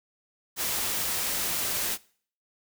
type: noise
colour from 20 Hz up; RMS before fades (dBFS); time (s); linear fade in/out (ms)
white; -29; 0.56-1.98; 50
effects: noise-tail reverb RT60 0.5 s tail -22 dB re dry